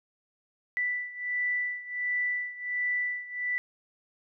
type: beating tone pair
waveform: sine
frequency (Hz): 1975.5 / 1976.9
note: B6 / B6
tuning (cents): 0 / +1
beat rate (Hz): 1.4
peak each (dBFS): -30 / -33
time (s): 0.77-3.58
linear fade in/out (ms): 0
effects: none